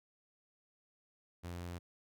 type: tone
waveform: sawtooth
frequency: 87.31 Hz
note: F2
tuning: in tune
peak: -38 dBFS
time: 1.43-1.79 s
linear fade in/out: 20 ms
effects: none